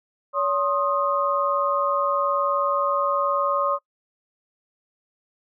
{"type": "tone cluster", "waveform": "sine", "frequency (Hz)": [566, 1062, 1243], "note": ["C#5", "C6", "D#6"], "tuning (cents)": [36, 25, -2], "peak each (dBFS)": -24, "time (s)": [0.33, 3.79], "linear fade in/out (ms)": 50, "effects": ["noise-tail reverb RT60 0.1 s tail -22 dB re dry"]}